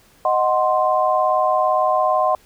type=chord; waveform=sine; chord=C diminished; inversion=first; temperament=equal; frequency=622.3 / 740 / 1046.5 Hz; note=Eb5 / Gb5 / C6; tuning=0 / 0 / 0 cents; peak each=-19 dBFS; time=0.25-2.35 s; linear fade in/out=2 ms; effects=pink hiss -53 dBFS RMS until 2.45 s